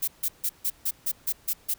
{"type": "noise bursts", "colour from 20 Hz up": "violet", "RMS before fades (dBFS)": -26, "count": 9, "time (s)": [0.02, 1.742], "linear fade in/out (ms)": 10, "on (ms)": 58, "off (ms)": 150, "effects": ["pink hiss -57 dBFS RMS until 1.78 s"]}